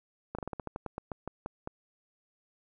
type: slowing click train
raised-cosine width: 1 ms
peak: -22 dBFS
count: 14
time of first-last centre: 0.35-1.674 s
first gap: 36 ms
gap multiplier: 1.16
effects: none